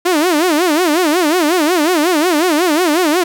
sawtooth tone with vibrato, 329.6 Hz, E4, in tune, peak -7 dBFS, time 0.05-3.24 s, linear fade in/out 10 ms, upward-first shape sine, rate 5.5 Hz, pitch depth 210 cents each way, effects none

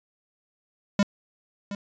square tone with echo, 201.3 Hz, G3, 46 cents sharp, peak -18 dBFS, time 0.99-1.03 s, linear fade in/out 2 ms, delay 720 ms, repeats 1, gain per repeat -13 dB, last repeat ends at 1.75 s, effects resampled to 16000 Hz

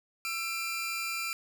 sawtooth tone pair together, 1339 / 2383 Hz, E6 / D7, +27 / +25 cents, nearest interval minor seventh, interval 998 cents, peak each -34 / -30 dBFS, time 0.25-1.33 s, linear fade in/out 0 ms, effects none

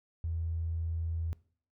triangle tone, 82.41 Hz, E2, in tune, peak -27 dBFS, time 0.24-1.33 s, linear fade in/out 0 ms, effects noise-tail reverb RT60 0.5 s tail -24 dB re dry + tanh soft clip ceiling -29 dBFS

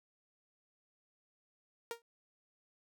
sawtooth tone with exponential decay, 466.2 Hz, A#4, in tune, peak -31 dBFS, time 1.91-2.02 s, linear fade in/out 1 ms, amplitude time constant 22 ms, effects none

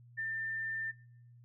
sine tone, 1792 Hz, A6, 31 cents sharp, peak -34 dBFS, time 0.17-0.92 s, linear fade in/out 20 ms, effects noise-tail reverb RT60 0.8 s tail -26 dB re dry + added 120 Hz sine -55 dBFS peak until 1.44 s

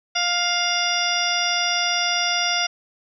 harmonic tone, 703 Hz, F5, 11 cents sharp, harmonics 1 / 2 / 3 / 4 / 5 / 7 / 8, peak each -27 / -27 / -27 / -27 / -27 / -27 / -27 dBFS, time 0.15-2.67 s, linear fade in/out 10 ms, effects none

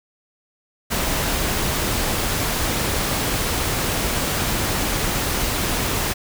pink noise, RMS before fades -22 dBFS, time 0.9-6.14 s, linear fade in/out 20 ms, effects none

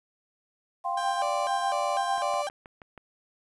sine chord, F suspended second, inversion none, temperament equal, 698.5 / 784 / 1046.5 Hz, F5 / G5 / C6, 0 / 0 / 0 cents, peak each -31 dBFS, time 0.84-2.43 s, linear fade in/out 20 ms
35% pulse tone with vibrato, 681 Hz, F5, 44 cents flat, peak -28 dBFS, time 0.97-2.49 s, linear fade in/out 5 ms, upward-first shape square, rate 2 Hz, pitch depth 260 cents each way
click train, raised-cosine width 0.5 ms, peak -30 dBFS, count 6, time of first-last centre 2.18-2.977 s, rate 6.27 Hz
effects resampled to 24000 Hz + 10-bit

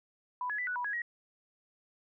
sine tone with pitch steps, 993 / 1692 / 1983 / 1478 / 979 / 1664 / 1898 Hz, B5 / G#6 / B6 / F#6 / B5 / G#6 / A#6, +9 / +32 / +7 / -2 / -15 / +3 / +31 cents, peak -32 dBFS, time 0.41-1.019 s, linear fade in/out 2 ms, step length 87 ms, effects none

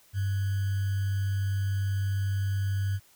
sine tone with sample-and-hold, 98 Hz, G2, in tune, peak -25 dBFS, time 0.13-3 s, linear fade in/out 50 ms, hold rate 1575 Hz, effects white hiss -60 dBFS RMS until 3.15 s

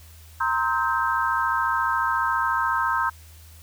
sine chord, C dominant seventh, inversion third, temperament equal with one note detuned, 932.3 / 1046.5 / 1284.7 / 1568 Hz, Bb5 / C6 / E6 / G6, 0 / 0 / -45 / 0 cents, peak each -26 dBFS, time 0.4-3.1 s, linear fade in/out 10 ms, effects added 80 Hz sine -45 dBFS peak until 3.62 s + white hiss -52 dBFS RMS until 3.62 s

